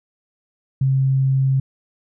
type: tone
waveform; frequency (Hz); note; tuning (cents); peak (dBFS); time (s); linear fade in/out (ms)
sine; 133.9; C3; +40; -14; 0.81-1.6; 5
effects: none